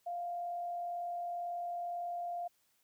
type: tone with frequency modulation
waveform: sine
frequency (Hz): 698.5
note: F5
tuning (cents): 0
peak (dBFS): -36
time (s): 0.06-2.48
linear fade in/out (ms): 10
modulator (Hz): 42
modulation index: 0.28
effects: white hiss -74 dBFS RMS until 2.83 s + high-pass 60 Hz 12 dB/octave